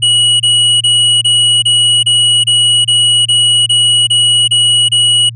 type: tone bursts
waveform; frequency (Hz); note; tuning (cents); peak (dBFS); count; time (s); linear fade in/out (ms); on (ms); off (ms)
square; 2919; F#7; -24; -7; 13; 0.02-5.296; 10; 380; 28
effects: added 116 Hz sine -24 dBFS peak until 5.35 s + resampled to 24000 Hz